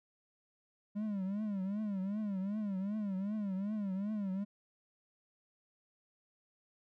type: tone with vibrato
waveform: triangle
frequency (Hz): 201.3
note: G3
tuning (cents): +46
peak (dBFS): -32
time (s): 0.95-4.45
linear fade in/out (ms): 20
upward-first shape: triangle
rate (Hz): 2.6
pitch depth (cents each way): 150
effects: none